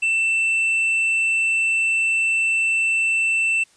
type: tone with hard clipping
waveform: sine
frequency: 2670 Hz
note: E7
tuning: 22 cents sharp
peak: -18 dBFS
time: 0.02-3.64 s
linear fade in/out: 10 ms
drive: 3 dB
effects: white hiss -56 dBFS RMS until 3.76 s + resampled to 22050 Hz